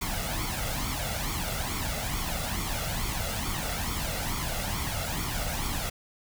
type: noise with flanger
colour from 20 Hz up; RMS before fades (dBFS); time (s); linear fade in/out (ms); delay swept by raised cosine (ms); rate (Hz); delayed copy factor
pink; -31; 0.01-5.9; 10; 0.89 to 1.49; 2.3; +0.65
effects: none